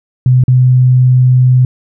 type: tone with dropouts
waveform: sine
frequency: 127 Hz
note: B2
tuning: 49 cents sharp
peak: -4 dBFS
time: 0.26-1.65 s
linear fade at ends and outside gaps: 2 ms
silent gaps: 0.438-0.481 s
effects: none